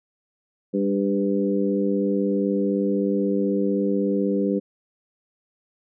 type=harmonic tone with a mistuned harmonic; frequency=99.5 Hz; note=G2; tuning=26 cents sharp; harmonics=2 / 3 / 4 / 5; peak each=-23 / -25 / -26 / -27 dBFS; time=0.73-4.6 s; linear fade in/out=20 ms; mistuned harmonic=3; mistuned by=-20 cents; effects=none